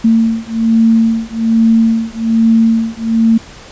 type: beating tone pair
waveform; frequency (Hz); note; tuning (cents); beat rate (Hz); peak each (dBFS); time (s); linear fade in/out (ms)
sine; 225.5 / 226.7; A3 / A#3; +43 / -48; 1.2; -11; 0.04-3.38; 10
effects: pink hiss -35 dBFS RMS until 3.71 s + resampled to 16000 Hz